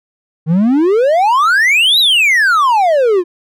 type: exponential two-way sweep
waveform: triangle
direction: up then down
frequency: 150.4 to 4010 to 336.3 Hz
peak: -6 dBFS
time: 0.46-3.24 s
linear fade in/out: 50 ms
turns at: 1.99 s
effects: none